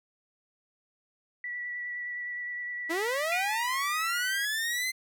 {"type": "tone with vibrato", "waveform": "sine", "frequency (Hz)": 1952, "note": "B6", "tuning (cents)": -21, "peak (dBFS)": -33, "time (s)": [1.44, 4.45], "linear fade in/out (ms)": 2, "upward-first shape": "sine", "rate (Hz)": 9.7, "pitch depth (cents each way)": 14}
{"type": "linear sweep", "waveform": "sawtooth", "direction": "up", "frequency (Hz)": [309.5, 2080], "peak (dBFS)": -25, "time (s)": [2.89, 4.92], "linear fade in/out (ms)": 20}
{"type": "tone with exponential decay", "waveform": "sine", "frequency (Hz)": 2443, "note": "D#7", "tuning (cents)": -32, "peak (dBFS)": -27, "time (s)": [3.32, 4.01], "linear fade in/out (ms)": 2, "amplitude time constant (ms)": 150}
{"effects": []}